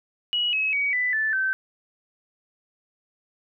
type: tone with pitch steps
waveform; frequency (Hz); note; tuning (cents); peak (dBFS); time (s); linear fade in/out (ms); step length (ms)
sine; 2915 / 2567 / 2261 / 1991 / 1753.4 / 1544.2; F#7 / E7 / C#7 / B6 / A6 / G6; -26 / -47 / +34 / +14 / -7 / -26; -21; 0.33-1.53; 0; 200
effects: none